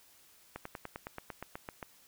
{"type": "slowing click train", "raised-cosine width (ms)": 0.5, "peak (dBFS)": -25, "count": 12, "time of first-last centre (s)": [0.56, 1.828], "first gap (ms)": 94, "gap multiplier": 1.04, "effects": ["white hiss -62 dBFS RMS until 2.07 s"]}